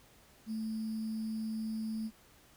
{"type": "tone with sample-and-hold", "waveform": "sine", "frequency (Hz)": 220, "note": "A3", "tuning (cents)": 0, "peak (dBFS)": -34, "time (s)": [0.46, 2.11], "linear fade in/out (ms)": 50, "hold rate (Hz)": 4900, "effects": ["pink hiss -62 dBFS RMS until 2.56 s"]}